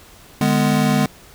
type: chord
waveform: square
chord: G# diminished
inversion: second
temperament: just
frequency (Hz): 149.51 / 207.7 / 249.2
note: D3 / G#3 / B3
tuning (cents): +31 / 0 / +16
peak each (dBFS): -20 / -19 / -20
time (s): 0.41-1.06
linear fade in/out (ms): 2
effects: pink hiss -45 dBFS RMS until 1.34 s